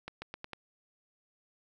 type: accelerating click train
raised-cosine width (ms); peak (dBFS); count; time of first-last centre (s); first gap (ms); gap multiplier
0.3; -24; 5; 0.08-0.533; 140; 0.86
effects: 11-bit